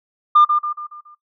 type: tone with echo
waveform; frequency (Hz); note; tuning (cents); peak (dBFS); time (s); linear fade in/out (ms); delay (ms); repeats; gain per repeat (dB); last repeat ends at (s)
sine; 1201; D6; +38; -6; 0.35-0.45; 10; 140; 5; -7; 1.15
effects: noise-tail reverb RT60 0.1 s tail -18 dB re dry + tanh soft clip ceiling -4 dBFS